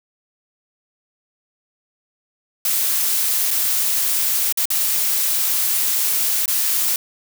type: noise with dropouts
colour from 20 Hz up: blue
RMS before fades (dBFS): -19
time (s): 2.65-6.96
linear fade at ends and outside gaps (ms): 2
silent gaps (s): 3.507-3.511 / 4.525-4.573 / 4.655-4.703 / 6.458-6.479
effects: none